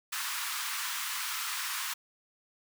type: high-pass noise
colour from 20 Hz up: pink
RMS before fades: -35 dBFS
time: 0.12-1.94 s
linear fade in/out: 10 ms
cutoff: 1000 Hz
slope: 48 dB/octave
effects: none